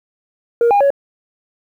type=tone with pitch steps; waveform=sine; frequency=470 / 811 / 559 Hz; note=A#4 / G#5 / C#5; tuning=+14 / -41 / +14 cents; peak=-7 dBFS; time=0.61-0.904 s; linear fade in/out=2 ms; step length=98 ms; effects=tanh soft clip ceiling -8 dBFS + 8-bit